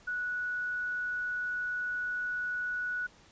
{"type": "tone", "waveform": "sine", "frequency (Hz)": 1471, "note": "F#6", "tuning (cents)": -11, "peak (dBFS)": -31, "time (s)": [0.07, 3.07], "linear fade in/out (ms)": 10, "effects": ["pink hiss -59 dBFS RMS until 3.31 s", "resampled to 16000 Hz"]}